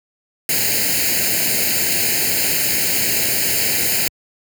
white noise with comb filter, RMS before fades -18 dBFS, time 0.49-4.08 s, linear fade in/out 2 ms, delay 0.43 ms, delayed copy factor +0.95, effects high-pass 80 Hz 12 dB/octave

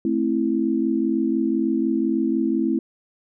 sine chord, A minor, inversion none, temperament just, 220 / 264 / 330 Hz, A3 / C4 / E4, 0 / +16 / +2 cents, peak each -24 / -23 / -22 dBFS, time 0.05-2.79 s, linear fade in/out 2 ms, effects none

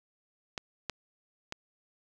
clicks, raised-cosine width 0.2 ms, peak -17 / -15 / -19 dBFS, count 3, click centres 0.578 / 0.897 / 1.524 s, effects none

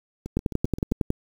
two click trains, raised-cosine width 3 ms, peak -20 / -9 dBFS, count 6 / 9, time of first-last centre 0.26-0.916 / 0.37-1.104 s, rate 7.62 / 10.9 Hz, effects 7-bit

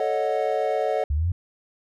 triangle chord, D# half-diminished seventh, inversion second, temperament equal with one note detuned, 440 / 554.4 / 622.3 / 734.5 Hz, A4 / C#5 / D#5 / F#5, 0 / 0 / 0 / -13 cents, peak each -25 dBFS, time 0-1.04 s, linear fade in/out 2 ms
sine exponential sweep, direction up, 69.3 to 93 Hz, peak -20 dBFS, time 1.1-1.32 s, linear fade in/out 5 ms
effects none

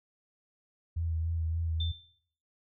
sine tone with vibrato, 82 Hz, E2, 9 cents flat, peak -29 dBFS, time 0.96-1.92 s, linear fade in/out 10 ms, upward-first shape sine, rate 3.5 Hz, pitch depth 32 cents each way
sine tone with exponential decay, 3558 Hz, A7, 19 cents sharp, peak -32 dBFS, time 1.8-2.19 s, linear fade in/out 5 ms, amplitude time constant 84 ms
effects noise-tail reverb RT60 0.6 s tail -19 dB re dry

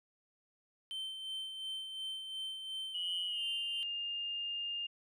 triangle tone with tremolo, 3100 Hz, G7, 20 cents flat, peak -36 dBFS, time 0.91-3.83 s, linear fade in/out 0 ms, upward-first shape sine, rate 2.8 Hz, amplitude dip 45%
sine tone with pitch glide, 2923 to 2815 Hz, F#7 to F7, -22 to +13 cents, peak -36 dBFS, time 2.94-4.87 s, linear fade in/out 10 ms, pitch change -65 cents, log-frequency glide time 3.26-3.44 s
effects none

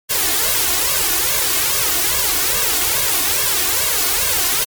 white noise with flanger, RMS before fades -17 dBFS, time 0.09-4.65 s, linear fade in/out 20 ms, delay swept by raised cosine 1.8 to 2.8 ms, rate 2.4 Hz, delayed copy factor +0.9, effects MP3 96 kbps

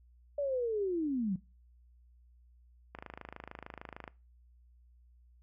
sine linear sweep, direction down, 585 to 174.61 Hz, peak -30 dBFS, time 0.38-1.36 s, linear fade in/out 5 ms
click train, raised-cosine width 0.5 ms, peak -28 dBFS, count 31, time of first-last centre 2.95-4.078 s, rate 26.6 Hz
effects noise-tail reverb RT60 0.3 s tail -21 dB re dry + added 60 Hz sine -59 dBFS peak until 5.42 s

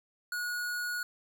square tone, 1453 Hz, F#6, 32 cents flat, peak -33 dBFS, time 0.32-1.03 s, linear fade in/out 2 ms, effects none

